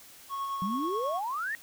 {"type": "tone with tremolo", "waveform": "triangle", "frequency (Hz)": 1100, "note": "C#6", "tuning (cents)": -14, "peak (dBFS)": -28, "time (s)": [0.29, 1.21], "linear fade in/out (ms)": 50, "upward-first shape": "sine", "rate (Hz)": 9.3, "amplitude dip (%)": 30}
{"type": "exponential sweep", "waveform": "sine", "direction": "up", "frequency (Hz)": [180, 1907], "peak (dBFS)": -30, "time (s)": [0.62, 1.55], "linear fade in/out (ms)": 0}
{"effects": ["white hiss -52 dBFS RMS until 1.62 s"]}